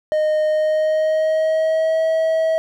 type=tone with pitch glide; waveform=triangle; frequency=616 to 643.6 Hz; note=D#5 to E5; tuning=-17 to -42 cents; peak=-13 dBFS; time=0.12-2.58 s; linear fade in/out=0 ms; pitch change=+75 cents; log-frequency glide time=0.47-2.03 s; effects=none